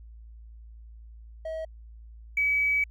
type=tone pair in turn; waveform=triangle; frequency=640 / 2281 Hz; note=D#5 / C#7; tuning=+49 / +49 cents; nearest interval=octave + minor seventh; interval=2200 cents; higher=second; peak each=-29 / -18 dBFS; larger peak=second; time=1.45-1.65 / 2.37-2.84 s; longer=second; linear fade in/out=5 ms; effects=tanh soft clip ceiling -20 dBFS + added 56 Hz sine -44 dBFS peak until 2.9 s